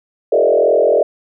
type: tone with frequency modulation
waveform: sine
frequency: 523.3 Hz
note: C5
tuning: in tune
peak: -9 dBFS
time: 0.32-1.03 s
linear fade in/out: 5 ms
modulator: 42.7 Hz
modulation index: 2.9
effects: none